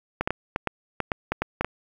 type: clicks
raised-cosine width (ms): 0.5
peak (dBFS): -9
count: 11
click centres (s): 0.21 / 0.275 / 0.306 / 0.561 / 0.673 / 1.003 / 1.118 / 1.32 / 1.42 / 1.61 / 1.646
effects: 8-bit